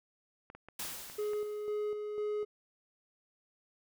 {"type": "clicks", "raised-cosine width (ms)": 0.5, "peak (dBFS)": -34, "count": 5, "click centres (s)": [0.501, 0.55, 0.686, 1.099, 1.334]}
{"type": "noise with exponential decay", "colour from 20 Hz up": "white", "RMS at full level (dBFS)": -38, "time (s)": [0.79, 1.94], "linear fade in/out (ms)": 5, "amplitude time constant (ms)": 250}
{"type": "tone with tremolo", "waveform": "triangle", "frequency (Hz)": 420, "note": "G#4", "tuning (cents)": 19, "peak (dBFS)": -30, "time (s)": [1.18, 2.45], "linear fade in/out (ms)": 10, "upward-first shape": "square", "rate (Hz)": 2, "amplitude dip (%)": 40}
{"effects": []}